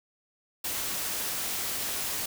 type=noise; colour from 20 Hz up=white; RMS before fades=-32 dBFS; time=0.64-2.26 s; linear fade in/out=5 ms; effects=none